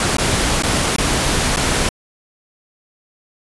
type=noise with dropouts; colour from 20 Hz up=pink; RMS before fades=-17 dBFS; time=0-1.89 s; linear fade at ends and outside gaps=2 ms; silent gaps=0.169-0.183 / 0.624-0.634 / 0.963-0.983 / 1.562-1.57 s; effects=resampled to 24000 Hz